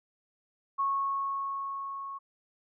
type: tone with level ramp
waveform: sine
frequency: 1100 Hz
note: C#6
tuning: 14 cents flat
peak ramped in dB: -25 to -37 dBFS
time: 0.78-2.19 s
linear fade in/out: 20 ms
effects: none